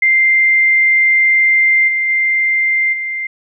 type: tone with level steps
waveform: sine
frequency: 2093 Hz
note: C7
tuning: in tune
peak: -8 / -13 / -11 / -18 dBFS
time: 0.02-3.27 s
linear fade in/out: 5 ms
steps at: 1.87 / 2.08 / 2.92 s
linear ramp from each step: 20 ms
effects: none